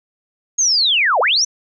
sine linear two-way sweep, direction down then up, 6645 to 452.9 to 6160 Hz, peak -12 dBFS, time 0.58-1.45 s, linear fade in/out 10 ms, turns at 1.2 s, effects none

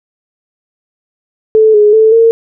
sine tone with pitch steps, 437 / 418.3 / 439.5 / 456.2 Hz, A4 / G#4 / A4 / A#4, -12 / +12 / -2 / -37 cents, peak -3 dBFS, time 1.55-2.31 s, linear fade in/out 0 ms, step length 190 ms, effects none

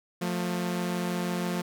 sawtooth tone pair together, 177.2 / 223.4 Hz, F3 / A3, +25 / +27 cents, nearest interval major third, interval 402 cents, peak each -25 / -30 dBFS, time 0.21-1.62 s, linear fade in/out 10 ms, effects none

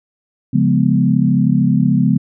sine chord, C# dominant seventh, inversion none, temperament equal, 138.59 / 174.61 / 207.7 / 246.9 Hz, C#3 / E#3 / G#3 / B3, 0 / 0 / 0 / 0 cents, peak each -16 dBFS, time 0.53-2.18 s, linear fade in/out 10 ms, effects none

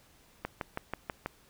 click train, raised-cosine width 0.5 ms, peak -18 dBFS, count 6, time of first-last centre 0.45-1.26 s, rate 6.17 Hz, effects pink hiss -62 dBFS RMS until 1.49 s

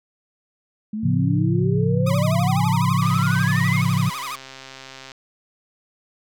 sine exponential sweep, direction up, 208.4 to 2217 Hz, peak -24 dBFS, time 0.93-3.82 s, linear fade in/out 5 ms
sine chord, A augmented, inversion none, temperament equal, 110 / 138.59 / 174.61 Hz, A2 / C#3 / E#3, 0 / 0 / 0 cents, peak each -22 / -21 / -21 dBFS, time 1.03-4.1 s, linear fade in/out 10 ms
sawtooth tone with vibrato, 1108.7 Hz, C#6, in tune, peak -24 dBFS, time 2.06-4.36 s, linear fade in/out 10 ms, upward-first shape sine, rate 12 Hz, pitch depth 230 cents each way
click train, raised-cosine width 0.2 ms, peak -21 dBFS, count 280, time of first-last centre 3.02-5.118 s, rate 133 Hz
effects none

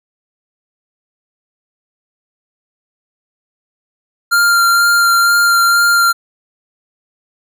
square tone with vibrato, 1391 Hz, F6, 7 cents flat, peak -9 dBFS, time 4.31-6.13 s, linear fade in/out 20 ms, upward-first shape sine, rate 2.1 Hz, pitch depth 12 cents each way, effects none

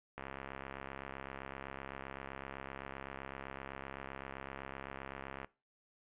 click train, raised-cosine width 0.5 ms, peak -28 dBFS, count 358, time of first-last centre 0.18-5.445 s, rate 67.8 Hz, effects noise-tail reverb RT60 0.3 s tail -20 dB re dry + resampled to 8000 Hz

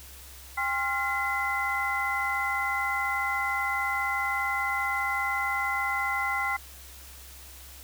sine tone cluster, 801 / 1061 / 1386 / 2035 Hz, G5 / C6 / F6 / C7, +37 / +24 / -14 / -49 cents, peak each -32 / -33 / -32 / -29 dBFS, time 0.57-6.57 s, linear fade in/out 10 ms, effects added 66 Hz sine -48 dBFS peak until 7.83 s + white hiss -48 dBFS RMS until 7.83 s

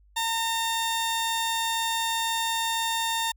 sawtooth tone pair together, 911 / 1822 Hz, A#5 / A#6, -40 / -40 cents, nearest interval octave, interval 1200 cents, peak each -23 dBFS, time 0.16-3.32 s, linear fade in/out 10 ms, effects added 50 Hz sine -55 dBFS peak until 3.36 s

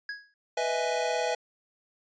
square tone with exponential decay, 1661.2 Hz, G#6, in tune, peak -31 dBFS, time 0.09-0.34 s, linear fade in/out 2 ms, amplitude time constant 53 ms
square chord, E major seventh, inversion second, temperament equal, 493.9 / 622.3 / 659.3 / 830.6 Hz, B4 / D#5 / E5 / G#5, 0 / 0 / 0 / 0 cents, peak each -32 / -35 / -32 / -33 dBFS, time 0.57-1.35 s, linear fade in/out 5 ms
effects resampled to 16000 Hz

